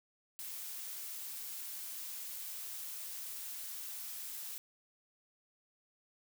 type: noise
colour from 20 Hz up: blue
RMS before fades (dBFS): -44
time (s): 0.39-4.58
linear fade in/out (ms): 0
effects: none